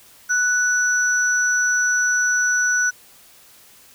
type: tone pair together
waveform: sine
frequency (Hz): 1480 / 5920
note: F#6 / F#8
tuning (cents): 0 / 0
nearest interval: 2 octaves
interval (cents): 2400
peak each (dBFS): -17 / -22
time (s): 0.29-2.91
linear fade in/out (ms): 20
effects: white hiss -49 dBFS RMS until 3.94 s